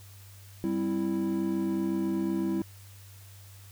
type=chord; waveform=triangle; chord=C major; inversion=second; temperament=equal; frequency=196 / 261.6 / 329.6 Hz; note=G3 / C4 / E4; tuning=0 / 0 / 0 cents; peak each=-29 / -33 / -27 dBFS; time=0.64-2.62 s; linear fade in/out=0 ms; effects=added 98 Hz sine -48 dBFS peak until 3.71 s + white hiss -55 dBFS RMS until 3.71 s